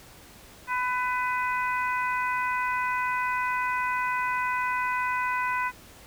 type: harmonic tone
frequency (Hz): 500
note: B4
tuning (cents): +21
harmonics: 2 / 3 / 4 / 5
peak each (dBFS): -27 / -31 / -33 / -35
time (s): 0.67-5.72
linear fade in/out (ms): 50
effects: pink hiss -50 dBFS RMS until 6.06 s